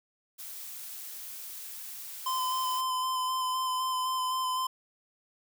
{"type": "noise", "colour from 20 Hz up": "blue", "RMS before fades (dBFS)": -42, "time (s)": [0.38, 2.82], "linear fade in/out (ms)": 20}
{"type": "tone with vibrato", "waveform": "square", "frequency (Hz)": 1027, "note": "C6", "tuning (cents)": -33, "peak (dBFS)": -29, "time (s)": [2.26, 4.67], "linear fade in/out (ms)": 5, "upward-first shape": "square", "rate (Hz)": 3.9, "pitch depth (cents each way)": 12}
{"effects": []}